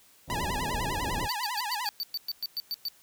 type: low-pass noise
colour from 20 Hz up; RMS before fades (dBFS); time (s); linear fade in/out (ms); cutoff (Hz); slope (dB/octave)
pink; -34; 0.27-1.29; 50; 740; 24
type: tone with vibrato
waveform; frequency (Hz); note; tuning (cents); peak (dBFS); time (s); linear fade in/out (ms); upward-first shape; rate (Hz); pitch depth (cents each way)
sawtooth; 911; A#5; -40; -27; 0.3-1.89; 0; sine; 10; 190
type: tone bursts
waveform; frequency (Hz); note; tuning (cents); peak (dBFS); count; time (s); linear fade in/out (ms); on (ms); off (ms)
square; 4576; D8; -46; -30; 12; 1.29-2.884; 0; 32; 110
effects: white hiss -59 dBFS RMS until 3.02 s